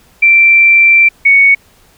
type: tone pair in turn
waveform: sine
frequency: 2349 / 2225 Hz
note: D7 / C#7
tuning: 0 / +6 cents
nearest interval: minor second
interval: 94 cents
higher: first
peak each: -3 dBFS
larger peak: neither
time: 0.22-1.09 / 1.25-1.55 s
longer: first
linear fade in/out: 10 ms
effects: pink hiss -47 dBFS RMS until 1.97 s